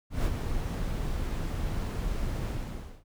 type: noise with ADSR envelope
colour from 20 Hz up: brown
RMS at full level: -25 dBFS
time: 0.1-3.04 s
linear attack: 150 ms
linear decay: 46 ms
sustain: -6 dB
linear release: 570 ms
effects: none